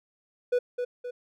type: tone with echo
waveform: triangle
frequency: 491.9 Hz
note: B4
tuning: 7 cents flat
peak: -19 dBFS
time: 0.52-0.59 s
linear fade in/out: 10 ms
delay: 260 ms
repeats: 2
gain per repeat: -6 dB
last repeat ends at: 1.11 s
effects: none